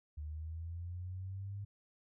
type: linear sweep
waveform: sine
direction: up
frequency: 74.2 to 101.9 Hz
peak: -40 dBFS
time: 0.17-1.65 s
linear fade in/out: 10 ms
effects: none